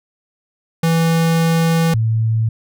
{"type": "tone pair in turn", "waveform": ["square", "sine"], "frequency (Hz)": [164.81, 111.86], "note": ["E3", "A2"], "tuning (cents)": [0, 29], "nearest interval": "perfect fifth", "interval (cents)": 671, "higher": "first", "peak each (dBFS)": -13, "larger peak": "neither", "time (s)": [[0.83, 1.94], [1.94, 2.49]], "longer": "first", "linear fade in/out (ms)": 5, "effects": []}